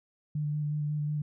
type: tone with vibrato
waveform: sine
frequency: 149.1 Hz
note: D3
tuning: 27 cents sharp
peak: -28 dBFS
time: 0.35-1.22 s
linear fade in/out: 5 ms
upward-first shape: square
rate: 5.5 Hz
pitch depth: 13 cents each way
effects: none